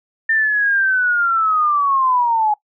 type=linear sweep; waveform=sine; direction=down; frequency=1804 to 830.6 Hz; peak=-13 dBFS; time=0.29-2.54 s; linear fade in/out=5 ms; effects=noise-tail reverb RT60 0.1 s tail -21 dB re dry